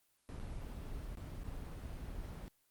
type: noise with dropouts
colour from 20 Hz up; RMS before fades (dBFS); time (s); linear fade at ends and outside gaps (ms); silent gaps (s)
brown; -44; 0.29-2.48; 0; 0.393-0.399 / 1.152-1.173 / 1.435-1.442
effects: white hiss -75 dBFS RMS until 2.7 s + Opus 24 kbps